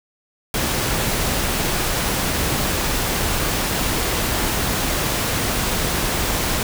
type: noise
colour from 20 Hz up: pink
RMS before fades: -21 dBFS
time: 0.54-6.63 s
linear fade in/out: 2 ms
effects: none